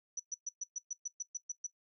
sine tone bursts, 5930 Hz, F#8, 3 cents sharp, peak -35 dBFS, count 11, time 0.17-1.667 s, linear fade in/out 5 ms, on 27 ms, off 120 ms, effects noise-tail reverb RT60 0.1 s tail -17 dB re dry

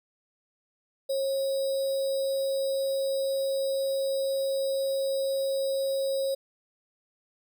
sine tone with sample-and-hold, 542 Hz, C#5, 39 cents flat, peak -25 dBFS, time 1.09-6.35 s, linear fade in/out 10 ms, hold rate 4410 Hz, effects none

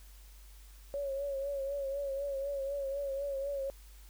sine tone with vibrato, 554.4 Hz, C#5, in tune, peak -33 dBFS, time 0.94-3.7 s, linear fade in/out 0 ms, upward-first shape triangle, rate 4 Hz, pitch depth 59 cents each way, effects added 49 Hz sine -51 dBFS peak until 4.09 s + white hiss -61 dBFS RMS until 4.09 s

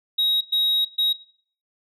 sine tone bursts at uneven times, 3800 Hz, A#7, 33 cents sharp, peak -15 dBFS, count 3, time 0.18-0.41 / 0.52-0.85 / 0.98-1.13 s, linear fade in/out 10 ms, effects noise-tail reverb RT60 0.5 s tail -19 dB re dry + tanh soft clip ceiling -17 dBFS

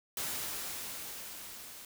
white noise with level ramp, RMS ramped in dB -36 to -49 dBFS, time 0.17-1.85 s, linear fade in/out 2 ms, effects none

